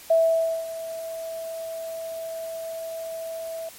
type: tone with ADSR envelope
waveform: sine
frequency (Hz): 655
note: E5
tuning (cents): -11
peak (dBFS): -14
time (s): 0.1-3.69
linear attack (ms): 7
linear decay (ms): 540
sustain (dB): -16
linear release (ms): 3
effects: white hiss -45 dBFS RMS until 3.78 s + MP3 64 kbps